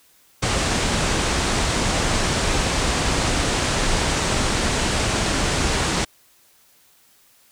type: low-pass noise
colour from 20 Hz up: pink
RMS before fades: -21 dBFS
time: 0.42-6.05 s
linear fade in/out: 10 ms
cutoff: 9000 Hz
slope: 48 dB/octave
effects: white hiss -56 dBFS RMS until 7.51 s